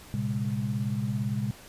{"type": "tone cluster", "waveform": "sine", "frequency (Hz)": [114.9, 132.6, 203.8], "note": ["A#2", "C3", "G#3"], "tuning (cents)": [-25, 23, -32], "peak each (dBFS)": -31, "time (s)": [0.14, 1.51], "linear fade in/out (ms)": 0, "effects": ["pink hiss -49 dBFS RMS until 1.68 s", "resampled to 32000 Hz"]}